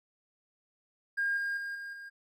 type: tone with level steps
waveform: triangle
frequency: 1615 Hz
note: G#6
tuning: 49 cents flat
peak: -24 / -28 / -33 / -37 / -41 dBFS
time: 1.17-2.1 s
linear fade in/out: 20 ms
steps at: 1.37 / 1.57 / 1.75 / 1.93 s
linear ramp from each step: 2 ms
effects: tanh soft clip ceiling -25 dBFS